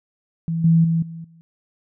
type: tone with level steps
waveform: sine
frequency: 164.81 Hz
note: E3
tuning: in tune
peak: -20 / -11 / -16 / -31 / -46 dBFS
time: 0.48-1.41 s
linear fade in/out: 0 ms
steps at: 0.64 / 0.84 / 1.02 / 1.24 s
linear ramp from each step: 5 ms
effects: none